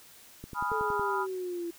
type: click train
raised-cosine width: 3 ms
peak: -28 dBFS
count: 7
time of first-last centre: 0.44-0.996 s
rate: 10.8 Hz
type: chord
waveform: sine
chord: F half-diminished seventh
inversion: first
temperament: equal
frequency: 830.6 / 987.8 / 1244.5 / 1396.9 Hz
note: Ab5 / Cb6 / Eb6 / F6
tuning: 0 / 0 / 0 / 0 cents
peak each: -37 / -31 / -35 / -35 dBFS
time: 0.54-1.27 s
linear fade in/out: 50 ms
type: exponential sweep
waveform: sine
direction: down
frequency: 440 to 337 Hz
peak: -32 dBFS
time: 0.71-1.71 s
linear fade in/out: 10 ms
effects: white hiss -54 dBFS RMS until 1.78 s